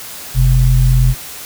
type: tone pair together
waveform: sine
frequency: 45.25 / 128 Hz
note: F#1 / C3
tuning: -38 / -38 cents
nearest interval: octave + tritone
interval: 1800 cents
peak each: -10 dBFS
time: 0.34-1.15 s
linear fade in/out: 50 ms
effects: white hiss -30 dBFS RMS until 1.45 s